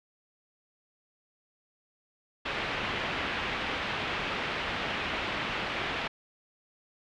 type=low-pass noise; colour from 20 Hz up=white; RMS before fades=-33 dBFS; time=2.45-6.08 s; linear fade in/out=10 ms; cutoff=3000 Hz; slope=24 dB/octave; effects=none